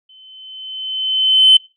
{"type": "tone with exponential growth", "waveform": "sine", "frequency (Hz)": 3060, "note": "G7", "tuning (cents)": -42, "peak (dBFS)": -3, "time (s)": [0.09, 1.57], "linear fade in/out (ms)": 5, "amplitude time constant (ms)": 320, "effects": ["noise-tail reverb RT60 0.3 s tail -23 dB re dry", "tanh soft clip ceiling 0 dBFS"]}